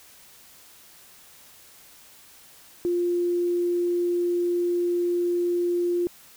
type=tone; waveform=sine; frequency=350 Hz; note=F4; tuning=4 cents sharp; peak=-21 dBFS; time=2.85-6.07 s; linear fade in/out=0 ms; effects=white hiss -51 dBFS RMS until 6.36 s